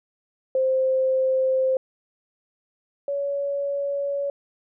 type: tone pair in turn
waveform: sine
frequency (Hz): 523.3 / 563.3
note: C5 / C#5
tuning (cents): 0 / +28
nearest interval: minor second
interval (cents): 128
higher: second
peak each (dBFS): -18 / -23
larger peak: first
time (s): 0.55-1.77 / 3.08-4.3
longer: neither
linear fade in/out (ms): 2
effects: none